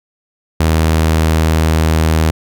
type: tone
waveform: sawtooth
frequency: 79.7 Hz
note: D#2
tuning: 42 cents sharp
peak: -6 dBFS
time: 0.6-2.31 s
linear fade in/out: 5 ms
effects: none